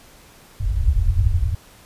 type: low-pass noise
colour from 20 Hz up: white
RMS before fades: -18 dBFS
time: 0.6-1.55 s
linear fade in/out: 10 ms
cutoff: 100 Hz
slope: 48 dB/octave
effects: pink hiss -48 dBFS RMS until 1.85 s + resampled to 32000 Hz